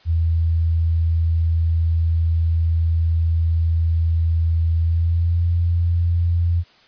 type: tone with pitch glide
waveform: sine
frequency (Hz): 82.41 to 85.61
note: E2 to F2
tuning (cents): 0 to -34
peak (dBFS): -15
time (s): 0.05-6.64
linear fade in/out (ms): 50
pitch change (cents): +66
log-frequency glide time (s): 4.77-5.43
effects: white hiss -52 dBFS RMS until 6.87 s + resampled to 11025 Hz